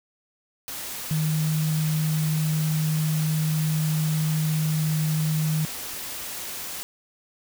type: tone in noise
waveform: sine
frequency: 155.56 Hz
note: D#3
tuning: in tune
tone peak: -21 dBFS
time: 1.11-5.65 s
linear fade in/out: 0 ms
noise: white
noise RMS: -34 dBFS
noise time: 0.68-6.83 s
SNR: +10 dB
effects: none